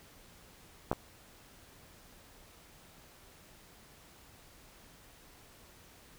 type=clicks; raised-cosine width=1 ms; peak=-14 / -23 dBFS; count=2; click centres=0.915 / 0.93 s; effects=pink hiss -58 dBFS RMS until 6.18 s